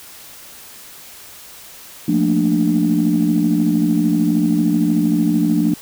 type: chord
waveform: sine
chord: Bb major seventh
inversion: second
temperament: equal with one note detuned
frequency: 174.61 / 220 / 233.1 / 296.9 Hz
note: F3 / A3 / Bb3 / D4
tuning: 0 / 0 / 0 / +19 cents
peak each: -18 / -19 / -20 / -16 dBFS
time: 2.08-5.74 s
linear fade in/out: 5 ms
effects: tanh soft clip ceiling -5 dBFS + white hiss -39 dBFS RMS until 5.81 s